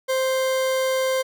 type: tone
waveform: 40% pulse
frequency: 523.3 Hz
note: C5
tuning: in tune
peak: -19 dBFS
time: 0.08-1.23 s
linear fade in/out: 20 ms
effects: none